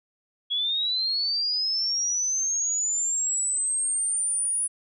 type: linear sweep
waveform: sine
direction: up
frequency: 3322 to 9820 Hz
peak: -23 dBFS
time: 0.5-4.68 s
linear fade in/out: 20 ms
effects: none